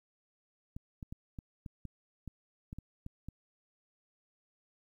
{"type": "clicks", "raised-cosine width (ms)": 5, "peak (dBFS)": -30, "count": 11, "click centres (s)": [0.765, 1.028, 1.125, 1.388, 1.662, 1.853, 2.277, 2.729, 2.786, 3.064, 3.286], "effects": ["11-bit"]}